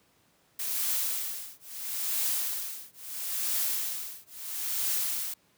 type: noise with tremolo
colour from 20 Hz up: blue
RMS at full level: -28 dBFS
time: 0.59-5.34 s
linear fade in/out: 5 ms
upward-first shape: triangle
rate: 0.75 Hz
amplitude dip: 100%
effects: pink hiss -66 dBFS RMS until 5.57 s + high-pass 100 Hz 12 dB/octave